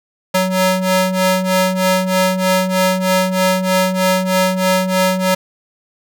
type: ring-modulated tone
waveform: sawtooth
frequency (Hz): 372.8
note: F#4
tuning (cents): +13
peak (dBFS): -6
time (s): 0.34-5.35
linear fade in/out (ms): 10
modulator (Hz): 188
effects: none